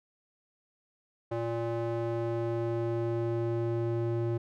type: tone with band-pass filter sweep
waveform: square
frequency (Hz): 116.4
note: A#2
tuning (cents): -2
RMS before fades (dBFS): -31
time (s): 1.31-4.38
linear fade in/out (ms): 10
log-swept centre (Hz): 530 to 280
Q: 1.3
effects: none

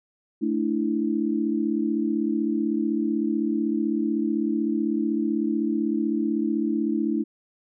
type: chord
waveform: sine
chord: A suspended fourth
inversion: none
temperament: equal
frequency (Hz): 220 / 293.7 / 329.6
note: A3 / D4 / E4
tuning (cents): 0 / 0 / 0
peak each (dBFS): -26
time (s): 0.41-7.24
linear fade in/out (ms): 20
effects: none

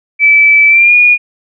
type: tone with pitch glide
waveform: sine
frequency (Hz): 2310 to 2442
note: D7 to D#7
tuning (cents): -29 to -33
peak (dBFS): -3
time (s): 0.19-1.18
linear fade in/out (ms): 50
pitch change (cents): +96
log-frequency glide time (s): 0.68-0.94
effects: none

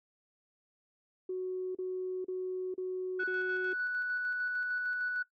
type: tone bursts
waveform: sine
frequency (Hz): 370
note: F#4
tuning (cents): 0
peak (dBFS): -32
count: 5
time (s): 1.29-3.734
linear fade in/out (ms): 5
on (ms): 460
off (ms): 36
type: tone with tremolo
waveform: sine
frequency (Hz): 1480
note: F#6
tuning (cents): 0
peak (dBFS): -29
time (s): 3.19-5.23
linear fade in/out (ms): 10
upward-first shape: square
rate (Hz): 6.6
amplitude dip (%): 25
effects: noise-tail reverb RT60 0.1 s tail -18 dB re dry + tanh soft clip ceiling -26 dBFS

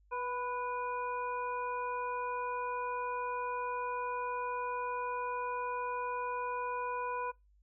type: harmonic tone with a mistuned harmonic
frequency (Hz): 489.6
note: B4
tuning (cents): -15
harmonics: 1 / 2 / 3 / 5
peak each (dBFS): -40 / -36 / -45 / -47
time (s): 0.11-7.32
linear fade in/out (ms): 20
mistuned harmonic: 2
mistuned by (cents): +25
effects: noise-tail reverb RT60 0.2 s tail -23 dB re dry + added 50 Hz sine -63 dBFS peak until 7.62 s

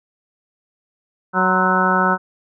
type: harmonic tone with a mistuned harmonic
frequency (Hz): 186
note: F#3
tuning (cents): +9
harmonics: 1 / 2 / 3 / 4 / 5 / 6 / 7 / 8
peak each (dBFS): -21 / -25 / -25 / -24 / -21 / -25 / -19 / -20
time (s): 1.33-2.18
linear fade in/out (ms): 50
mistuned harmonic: 6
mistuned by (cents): -98
effects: none

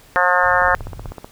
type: harmonic tone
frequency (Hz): 179.5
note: F3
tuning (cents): +48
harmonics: 3 / 4 / 5 / 6 / 7 / 8 / 9 / 10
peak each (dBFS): -21 / -21 / -21 / -21 / -21 / -21 / -21 / -21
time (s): 0.16-0.75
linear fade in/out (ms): 0
type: low-pass noise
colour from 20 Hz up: pink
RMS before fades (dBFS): -33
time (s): 0.43-1.12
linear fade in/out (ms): 0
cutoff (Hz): 130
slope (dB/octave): 24
type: click train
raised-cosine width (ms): 1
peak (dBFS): -18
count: 11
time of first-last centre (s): 0.62-1.245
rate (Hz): 16
effects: pink hiss -48 dBFS RMS until 1.31 s

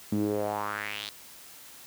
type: tone with band-pass filter sweep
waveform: sawtooth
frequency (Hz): 103.83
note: G#2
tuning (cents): 0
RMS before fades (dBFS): -31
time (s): 0.12-1.09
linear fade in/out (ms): 0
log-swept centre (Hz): 230 to 4100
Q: 3.5
effects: white hiss -49 dBFS RMS until 1.86 s + high-pass 60 Hz 12 dB/octave

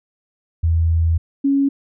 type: tone pair in turn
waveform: sine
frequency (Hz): 82.4 / 277.2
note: E2 / C#4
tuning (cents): 0 / 0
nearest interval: octave + major sixth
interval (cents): 2100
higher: second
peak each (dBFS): -13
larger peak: neither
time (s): 0.63-1.18 / 1.44-1.69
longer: first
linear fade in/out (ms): 10
effects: none

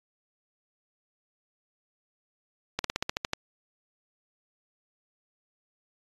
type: slowing click train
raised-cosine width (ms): 0.2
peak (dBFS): -10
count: 9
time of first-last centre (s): 2.79-3.334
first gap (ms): 53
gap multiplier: 1.07
effects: AAC 32 kbps

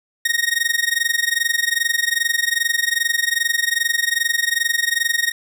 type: tone with amplitude modulation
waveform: sawtooth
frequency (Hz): 1864.7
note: A#6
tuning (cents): 0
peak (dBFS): -10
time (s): 0.25-5.32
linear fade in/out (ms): 5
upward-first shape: sine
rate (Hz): 22.5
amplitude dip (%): 90
effects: none

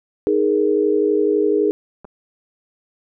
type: chord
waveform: sine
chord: D# suspended fourth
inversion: none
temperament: just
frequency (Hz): 311.1 / 414.8 / 466.7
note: D#4 / G#4 / A#4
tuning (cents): 0 / -2 / +2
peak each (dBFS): -20 / -16 / -21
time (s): 0.27-1.71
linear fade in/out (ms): 0
type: clicks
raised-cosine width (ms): 1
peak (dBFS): -25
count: 2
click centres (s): 2.046 / 2.051
effects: none

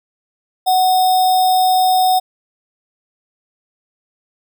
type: tone with sample-and-hold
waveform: sine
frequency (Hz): 742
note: F#5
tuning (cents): +5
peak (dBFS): -10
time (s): 0.66-2.2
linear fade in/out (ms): 20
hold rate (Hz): 4410
effects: none

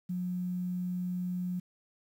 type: tone with quantisation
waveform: sine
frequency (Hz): 180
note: F#3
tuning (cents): -47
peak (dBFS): -31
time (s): 0.09-1.6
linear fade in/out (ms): 10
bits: 10
effects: none

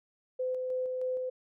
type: tone with tremolo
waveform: sine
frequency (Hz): 510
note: C5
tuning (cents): -44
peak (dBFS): -29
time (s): 0.39-1.3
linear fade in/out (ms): 10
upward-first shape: square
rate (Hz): 3.2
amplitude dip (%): 25
effects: none

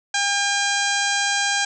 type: harmonic tone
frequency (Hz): 804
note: G5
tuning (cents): +44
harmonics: 1 / 2 / 3 / 4 / 5 / 6 / 7 / 8 / 9 / 10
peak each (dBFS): -26 / -23 / -29 / -28 / -30 / -31 / -31 / -29 / -32 / -34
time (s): 0.14-1.65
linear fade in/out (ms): 5
effects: none

